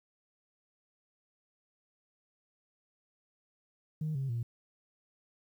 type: tone with pitch steps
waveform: sine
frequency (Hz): 155.2 / 135.11 / 117.62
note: D#3 / C#3 / A#2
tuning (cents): -4 / -44 / +16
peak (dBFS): -30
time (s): 4.01-4.43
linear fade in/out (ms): 5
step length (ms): 140
effects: tanh soft clip ceiling -28 dBFS + 11-bit